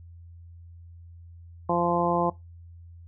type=harmonic tone; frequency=173 Hz; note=F3; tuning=16 cents flat; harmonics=1 / 2 / 3 / 4 / 5 / 6; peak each=-29 / -29 / -29 / -29 / -29 / -29 dBFS; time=1.69-2.3 s; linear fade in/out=5 ms; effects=noise-tail reverb RT60 0.2 s tail -20 dB re dry + added 85 Hz sine -44 dBFS peak until 3.07 s